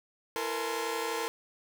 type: tone cluster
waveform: sawtooth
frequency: 333 / 456.8 / 488.4 / 848 / 1044 Hz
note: E4 / A#4 / B4 / G#5 / C6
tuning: +18 / -35 / -19 / +36 / -4 cents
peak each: -38 / -30 / -37 / -35 / -35 dBFS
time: 0.36-1.28 s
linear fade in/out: 0 ms
effects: none